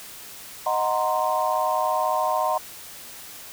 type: chord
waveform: sine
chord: C half-diminished seventh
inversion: first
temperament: equal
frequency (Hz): 622.3 / 740 / 932.3 / 1046.5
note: Eb5 / Gb5 / Bb5 / C6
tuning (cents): 0 / 0 / 0 / 0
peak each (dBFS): -26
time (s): 0.66-2.58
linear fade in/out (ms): 5
effects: white hiss -41 dBFS RMS until 3.52 s